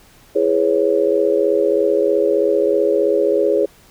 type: chord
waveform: sine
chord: C# minor seventh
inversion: first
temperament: just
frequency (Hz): 332.6 / 415.8 / 498.9 / 554.4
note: E4 / G#4 / B4 / C#5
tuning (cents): +16 / +2 / +17 / 0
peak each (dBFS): -21 / -16 / -21 / -18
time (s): 0.35-3.66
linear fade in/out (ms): 10
effects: pink hiss -49 dBFS RMS until 3.9 s